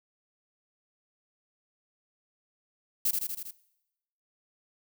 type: noise with echo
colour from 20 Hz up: violet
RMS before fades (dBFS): -26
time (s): 3.05-3.11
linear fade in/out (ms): 5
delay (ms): 80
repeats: 5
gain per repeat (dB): -3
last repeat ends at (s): 3.51
effects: noise-tail reverb RT60 0.9 s tail -20 dB re dry

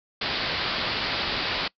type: low-pass noise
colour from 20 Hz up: white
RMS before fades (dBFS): -28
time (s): 0.21-1.68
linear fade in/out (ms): 5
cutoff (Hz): 4900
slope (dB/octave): 96
effects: noise-tail reverb RT60 0.1 s tail -23 dB re dry

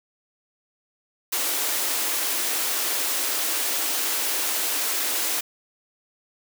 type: high-pass noise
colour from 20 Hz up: white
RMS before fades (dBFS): -25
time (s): 1.32-5.41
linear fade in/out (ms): 10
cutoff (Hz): 260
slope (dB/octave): 96
effects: none

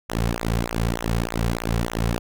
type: tone with flanger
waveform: sawtooth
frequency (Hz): 57.2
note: A#1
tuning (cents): -32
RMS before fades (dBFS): -24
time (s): 0.09-2.19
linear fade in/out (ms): 5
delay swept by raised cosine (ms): 0.2 to 3.4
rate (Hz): 3.3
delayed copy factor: -0.95
effects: none

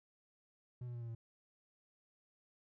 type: tone with pitch steps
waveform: triangle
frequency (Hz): 123.47 / 121.21 / 118.99 / 116.81 / 114.67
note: B2 / B2 / A#2 / A#2 / A#2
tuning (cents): 0 / -32 / +36 / +4 / -28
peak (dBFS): -40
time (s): 0.81-1.15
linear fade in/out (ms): 5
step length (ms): 68
effects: none

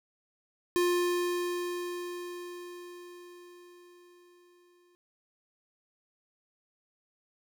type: tone with exponential decay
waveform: square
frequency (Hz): 352.9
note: F4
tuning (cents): +18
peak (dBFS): -24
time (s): 0.76-4.95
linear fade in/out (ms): 0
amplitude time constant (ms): 910
effects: none

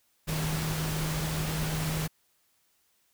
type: tone in noise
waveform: sine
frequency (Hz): 156.8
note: D#3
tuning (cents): +14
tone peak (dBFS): -30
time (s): 0.27-2.08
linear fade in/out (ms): 20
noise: pink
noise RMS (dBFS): -34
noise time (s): 0.27-2.08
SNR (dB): +1
effects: white hiss -70 dBFS RMS until 3.13 s

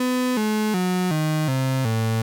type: tone with pitch steps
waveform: 35% pulse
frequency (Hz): 251.9 / 214.3 / 182.28 / 155.06 / 131.91 / 112.21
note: B3 / A3 / F#3 / D#3 / C3 / A2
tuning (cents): +34 / -45 / -26 / -6 / +14 / +34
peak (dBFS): -18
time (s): 0-2.22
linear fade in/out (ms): 5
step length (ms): 370
effects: none

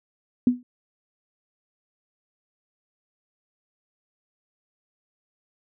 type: tone with exponential decay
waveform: sine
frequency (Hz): 246.9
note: B3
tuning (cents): 0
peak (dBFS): -11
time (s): 0.47-0.63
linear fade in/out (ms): 2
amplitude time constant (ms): 33
effects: none

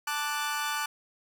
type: chord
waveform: sawtooth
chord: D major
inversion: second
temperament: equal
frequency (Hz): 880 / 1174.7 / 1480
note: A5 / D6 / F#6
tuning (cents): 0 / 0 / 0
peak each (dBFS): -30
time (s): 0.07-0.86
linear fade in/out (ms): 5
effects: none

